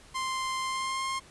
sawtooth tone with pitch glide, 1046.5 to 1064.2 Hz, C6 to C6, 0 to +29 cents, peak -26 dBFS, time 0.14-1.2 s, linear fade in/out 20 ms, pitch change +29 cents, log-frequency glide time 0.61-1.06 s, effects pink hiss -54 dBFS RMS until 1.3 s + resampled to 24000 Hz

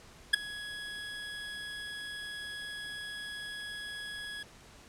25% pulse tone with ADSR envelope, 1673 Hz, G#6, 12 cents sharp, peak -13 dBFS, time 0.33-4.43 s, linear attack 11 ms, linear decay 7 ms, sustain -22 dB, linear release 4 ms, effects pink hiss -55 dBFS RMS until 4.88 s + low-pass 9000 Hz 12 dB/octave

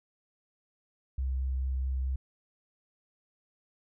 sine tone with vibrato, 65.4 Hz, C2, in tune, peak -28 dBFS, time 1.18-2.16 s, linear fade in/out 5 ms, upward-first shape sine, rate 4.6 Hz, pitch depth 9 cents each way, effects none

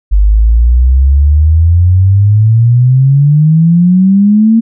sine exponential sweep, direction up, 48.8 to 230 Hz, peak -3 dBFS, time 0.11-4.61 s, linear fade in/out 20 ms, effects none

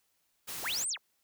white noise, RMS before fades -40 dBFS, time 0.47-0.85 s, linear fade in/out 20 ms
sine linear two-way sweep, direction up then down, 41.98 to 9000 to 296.6 Hz, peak -31 dBFS, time 0.62-0.98 s, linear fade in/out 50 ms, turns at 0.88 s
effects white hiss -75 dBFS RMS until 1.23 s

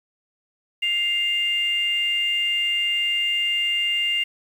sine tone pair together, 2102 / 2801 Hz, C7 / F7, +7 / +4 cents, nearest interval perfect fourth, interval 497 cents, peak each -25 / -20 dBFS, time 0.82-4.24 s, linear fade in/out 10 ms, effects tanh soft clip ceiling -13 dBFS + 8-bit

